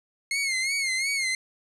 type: tone with vibrato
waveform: sawtooth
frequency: 2149 Hz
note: C7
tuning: 46 cents sharp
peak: -21 dBFS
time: 0.31-1.35 s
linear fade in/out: 2 ms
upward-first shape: sine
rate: 2.8 Hz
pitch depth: 82 cents each way
effects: resampled to 24000 Hz